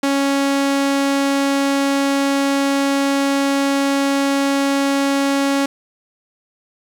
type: tone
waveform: sawtooth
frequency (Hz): 277.2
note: C#4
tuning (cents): 0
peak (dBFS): -11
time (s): 0.03-5.66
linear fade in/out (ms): 5
effects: low-pass 10000 Hz 12 dB/octave + 7-bit